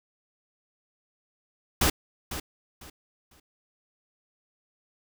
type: noise with echo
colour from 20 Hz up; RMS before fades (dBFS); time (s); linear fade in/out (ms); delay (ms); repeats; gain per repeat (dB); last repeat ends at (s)
pink; -22; 1.81-1.9; 5; 500; 3; -12; 3.4
effects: none